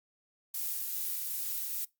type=noise with tremolo; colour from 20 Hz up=violet; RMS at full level=-34 dBFS; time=0.54-1.85 s; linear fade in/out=5 ms; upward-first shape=triangle; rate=2.4 Hz; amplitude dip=25%; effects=noise-tail reverb RT60 0.2 s tail -23 dB re dry + Opus 48 kbps